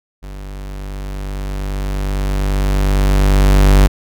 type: tone with level ramp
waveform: 45% pulse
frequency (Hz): 48.76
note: G1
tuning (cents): -8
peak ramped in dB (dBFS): -28 to -5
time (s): 0.22-3.88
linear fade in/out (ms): 20
effects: none